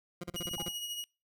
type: tone bursts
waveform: 20% pulse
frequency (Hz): 174.61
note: F3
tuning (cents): 0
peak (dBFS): -32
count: 8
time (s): 0.21-0.685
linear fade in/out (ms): 5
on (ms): 27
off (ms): 37
type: click train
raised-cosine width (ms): 5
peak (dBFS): -37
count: 8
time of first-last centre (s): 0.29-0.681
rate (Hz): 17.9
type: tone with tremolo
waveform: sawtooth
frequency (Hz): 2897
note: F#7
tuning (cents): -37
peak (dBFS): -32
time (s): 0.36-1.04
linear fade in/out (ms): 0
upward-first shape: sine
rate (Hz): 13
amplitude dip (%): 45
type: tone with exponential decay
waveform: sine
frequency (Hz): 823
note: G#5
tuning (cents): -16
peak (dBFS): -38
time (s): 0.58-0.77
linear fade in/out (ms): 2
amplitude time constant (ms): 41
effects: noise-tail reverb RT60 0.3 s tail -26 dB re dry